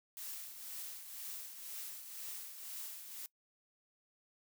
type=noise with tremolo; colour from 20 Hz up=blue; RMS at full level=-44 dBFS; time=0.17-3.26 s; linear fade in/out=0 ms; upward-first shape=triangle; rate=2 Hz; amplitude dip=60%; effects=noise-tail reverb RT60 0.1 s tail -21 dB re dry